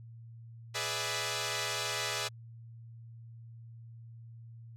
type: chord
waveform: 5% pulse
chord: E dominant seventh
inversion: first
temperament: equal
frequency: 415.3 / 493.9 / 587.3 / 659.3 Hz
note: G#4 / B4 / D5 / E5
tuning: 0 / 0 / 0 / 0 cents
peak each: -27 / -27 / -27 / -27 dBFS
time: 0.74-2.29 s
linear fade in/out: 20 ms
effects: added 115 Hz sine -47 dBFS peak until 4.76 s + low-pass 12000 Hz 12 dB/octave